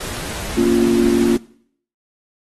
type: noise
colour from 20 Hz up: pink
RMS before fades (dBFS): -28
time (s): 0-1.37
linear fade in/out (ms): 10
type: chord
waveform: sine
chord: Bb minor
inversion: none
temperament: just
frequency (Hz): 233.1 / 279.7 / 349.6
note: Bb3 / Db4 / F4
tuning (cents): 0 / +16 / +2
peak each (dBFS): -16 / -19 / -15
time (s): 0.57-1.37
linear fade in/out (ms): 5
effects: noise-tail reverb RT60 0.6 s tail -20 dB re dry + AAC 32 kbps